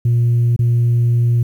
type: tone with dropouts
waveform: sine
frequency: 118.9 Hz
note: A#2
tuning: 35 cents sharp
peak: -9 dBFS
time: 0.05-1.43 s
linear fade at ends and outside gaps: 5 ms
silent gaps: 0.563-0.591 s
effects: tanh soft clip ceiling -9 dBFS + 8-bit